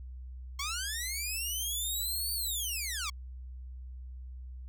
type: linear two-way sweep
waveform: 10% pulse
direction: up then down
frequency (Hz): 1079 to 4577 to 1079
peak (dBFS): -25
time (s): 0.59-3.1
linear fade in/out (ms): 5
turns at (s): 2.33
effects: added 63 Hz sine -41 dBFS peak until 4.68 s